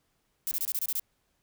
violet noise bursts, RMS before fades -30 dBFS, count 8, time 0.47-0.996 s, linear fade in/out 0 ms, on 43 ms, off 26 ms, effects pink hiss -74 dBFS RMS until 1.42 s

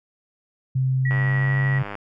sine tone with pitch glide, 130.81 to 134.33 Hz, C3 to C3, 0 to +46 cents, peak -18 dBFS, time 0.75-1.83 s, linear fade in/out 10 ms, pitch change +46 cents, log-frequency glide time 1.09-1.59 s
sine tone, 1925 Hz, B6, 45 cents flat, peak -26 dBFS, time 1.05-1.79 s, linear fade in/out 5 ms
click train, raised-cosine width 0.5 ms, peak -17 dBFS, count 87, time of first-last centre 1.11-1.953 s, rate 102 Hz
effects none

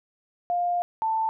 sine tone pair in turn, 704 / 887 Hz, F5 / A5, +14 / +14 cents, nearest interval major third, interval 400 cents, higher second, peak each -22 dBFS, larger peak neither, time 0.5-0.82 / 1.02-1.29 s, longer first, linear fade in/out 0 ms, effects none

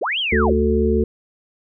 sine linear two-way sweep, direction up then down, 255.5 to 3329 to 255.5 Hz, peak -19 dBFS, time 0.01-0.53 s, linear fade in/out 10 ms, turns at 0.19 s
harmonic tone, 73.9 Hz, D2, 11 cents sharp, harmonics 1 / 3 / 5 / 6, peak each -20 / -20 / -20 / -20 dBFS, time 0.32-1.04 s, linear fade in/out 5 ms
effects none

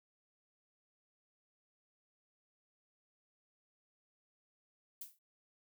violet noise with exponential decay, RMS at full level -42 dBFS, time 5.01-5.19 s, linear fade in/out 5 ms, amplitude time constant 38 ms, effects none

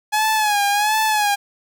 sawtooth tone with vibrato, 840 Hz, G#5, 19 cents sharp, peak -12 dBFS, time 0.12-1.36 s, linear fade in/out 20 ms, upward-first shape sine, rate 1.4 Hz, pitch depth 71 cents each way, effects none

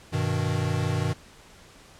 square chord, G augmented, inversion none, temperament equal, 98 / 123.47 / 155.56 Hz, G2 / B2 / D#3, 0 / 0 / 0 cents, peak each -29 dBFS, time 0.12-1.14 s, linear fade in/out 20 ms, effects pink hiss -51 dBFS RMS until 1.99 s + low-pass 9000 Hz 12 dB/octave

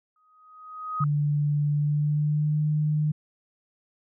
sine tone with exponential growth, 1254 Hz, D#6, 13 cents sharp, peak -24 dBFS, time 0.16-1.04 s, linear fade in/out 2 ms, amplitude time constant 190 ms
sine tone with pitch glide, 146.83 to 151.57 Hz, D3 to D#3, 0 to -45 cents, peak -21 dBFS, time 1-3.12 s, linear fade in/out 10 ms, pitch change +55 cents, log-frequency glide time 1.73-2.62 s
effects none

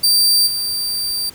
sawtooth tone with level steps, 4674 Hz, D8, 9 cents flat, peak -8 / -16 dBFS, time 0.03-1.3 s, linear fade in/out 10 ms, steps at 0.46 s, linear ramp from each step 20 ms, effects pink hiss -42 dBFS RMS until 1.34 s

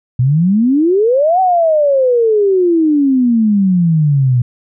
sine exponential two-way sweep, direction up then down, 119.6 to 764 to 119.6 Hz, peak -8 dBFS, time 0.19-4.42 s, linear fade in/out 5 ms, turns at 1.4 s, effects none

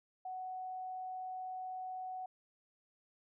sine tone, 744 Hz, F#5, 9 cents sharp, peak -40 dBFS, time 0.25-2.26 s, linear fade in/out 5 ms, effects none

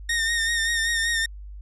sawtooth tone with vibrato, 1837 Hz, A#6, 26 cents flat, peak -18 dBFS, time 0.09-1.26 s, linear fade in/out 5 ms, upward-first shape sine, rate 5.2 Hz, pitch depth 37 cents each way, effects added 50 Hz sine -36 dBFS peak until 1.61 s + resampled to 24000 Hz

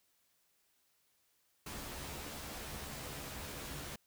pink noise with comb filter, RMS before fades -45 dBFS, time 1.66-3.96 s, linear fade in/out 5 ms, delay 14 ms, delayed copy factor +0.7, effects white hiss -75 dBFS RMS until 4.06 s

